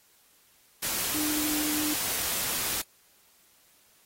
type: tone in noise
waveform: sine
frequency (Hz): 302.2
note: D4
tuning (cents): +50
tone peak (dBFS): -30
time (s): 1.14-1.94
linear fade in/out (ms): 10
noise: white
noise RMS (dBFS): -30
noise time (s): 0.82-2.82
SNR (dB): -3
effects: white hiss -62 dBFS RMS until 4.05 s + AAC 48 kbps